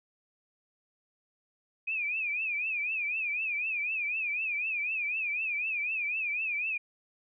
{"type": "tone with vibrato", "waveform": "sine", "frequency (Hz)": 2484, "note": "D#7", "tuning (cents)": -3, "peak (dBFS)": -29, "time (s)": [1.87, 6.78], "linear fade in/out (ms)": 10, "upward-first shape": "triangle", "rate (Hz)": 4, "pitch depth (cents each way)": 150, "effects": []}